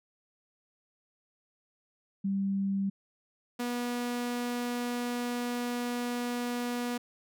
sine / sawtooth tone pair in turn, 196.1 / 242.6 Hz, G3 / B3, +1 / -31 cents, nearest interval major third, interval 368 cents, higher second, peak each -27 dBFS, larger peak neither, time 2.24-2.9 / 3.59-6.98 s, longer second, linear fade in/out 10 ms, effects none

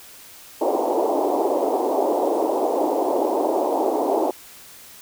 pink band-pass noise, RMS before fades -21 dBFS, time 0.61-4.31 s, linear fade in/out 5 ms, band 300 to 910 Hz, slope 48 dB/octave, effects white hiss -44 dBFS RMS until 5.01 s

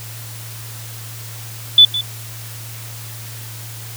sine tone with echo, 3481 Hz, A7, 19 cents flat, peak -3 dBFS, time 1.78-1.85 s, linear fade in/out 2 ms, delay 160 ms, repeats 1, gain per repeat -14 dB, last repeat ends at 2.01 s, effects added 113 Hz sine -32 dBFS peak until 3.96 s + white hiss -35 dBFS RMS until 3.96 s

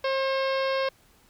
harmonic tone with a mistuned harmonic, 535 Hz, C5, 38 cents sharp, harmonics 1 / 2 / 3 / 4 / 5 / 6 / 7 / 8 / 9 / 10, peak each -25 / -31 / -35 / -37 / -39 / -41 / -42 / -43 / -44 / -45 dBFS, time 0.04-0.89 s, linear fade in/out 5 ms, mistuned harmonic 4, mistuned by +19 cents, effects pink hiss -60 dBFS RMS until 1.29 s

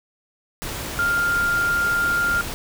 sine tone in noise, 1400 Hz, F6, 4 cents sharp, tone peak -18 dBFS, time 0.99-2.41 s, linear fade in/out 0 ms, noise pink, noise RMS -30 dBFS, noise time 0.62-2.54 s, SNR +9 dB, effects none

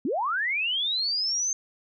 sine linear sweep, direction up, 216.4 to 6370 Hz, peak -24 dBFS, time 0.05-1.53 s, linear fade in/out 2 ms, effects none

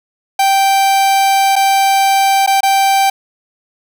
45% pulse tone with dropouts, 782 Hz, G5, 4 cents flat, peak -9 dBFS, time 0.39-3.1 s, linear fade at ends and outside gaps 5 ms, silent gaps 1.557-1.562 / 2.464-2.474 / 2.607-2.631 s, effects none

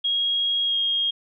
sine tone with pitch glide, 3283 to 3249 Hz, G#7 to G#7, -21 to -39 cents, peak -20 dBFS, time 0.04-1.11 s, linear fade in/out 10 ms, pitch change -18 cents, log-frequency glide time 0.65-0.76 s, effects none

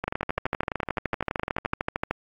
two click trains, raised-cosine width 0.5 ms, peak -13 / -10 dBFS, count 21 / 28, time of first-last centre 0.04-1.735 / 0.08-2.11 s, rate 11.8 / 13.3 Hz, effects AAC 64 kbps

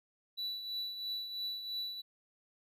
triangle tone with tremolo, 3951 Hz, B7, in tune, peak -33 dBFS, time 0.37-2.02 s, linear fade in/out 20 ms, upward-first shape triangle, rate 3 Hz, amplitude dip 60%, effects none

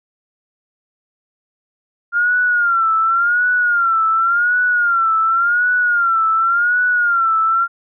sine tone with vibrato, 1395 Hz, F6, 2 cents flat, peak -12 dBFS, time 2.12-7.68 s, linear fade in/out 50 ms, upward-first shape sine, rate 0.9 Hz, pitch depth 100 cents each way, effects none

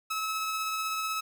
sawtooth tone with tremolo, 1294 Hz, E6, 32 cents flat, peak -25 dBFS, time 0.1-1.21 s, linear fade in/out 10 ms, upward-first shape triangle, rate 16 Hz, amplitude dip 25%, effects none

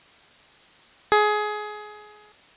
15% pulse tone with exponential decay, 420.5 Hz, G#4, 22 cents sharp, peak -7 dBFS, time 1.12-2.32 s, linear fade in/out 0 ms, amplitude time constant 260 ms, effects white hiss -52 dBFS RMS until 2.56 s + resampled to 8000 Hz

